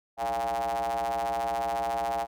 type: ring-modulated tone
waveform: square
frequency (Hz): 62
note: B1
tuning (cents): +7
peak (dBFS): -25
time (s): 0.17-2.27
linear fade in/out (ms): 50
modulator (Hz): 751
effects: none